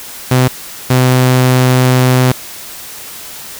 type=tone pair in turn; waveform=sawtooth; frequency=127.6 / 127.6 Hz; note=C3 / C3; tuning=-43 / -43 cents; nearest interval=unison; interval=0 cents; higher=neither; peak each=-3 dBFS; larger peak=neither; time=0.31-0.48 / 0.9-2.32 s; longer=second; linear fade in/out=5 ms; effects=white hiss -29 dBFS RMS until 3.59 s